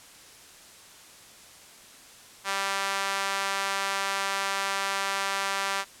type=tone with high-pass filter; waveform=sawtooth; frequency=196 Hz; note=G3; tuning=in tune; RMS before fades=-29 dBFS; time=2.44-5.85 s; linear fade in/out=50 ms; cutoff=1100 Hz; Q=1.1; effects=white hiss -50 dBFS RMS until 6 s + low-pass 10000 Hz 12 dB/octave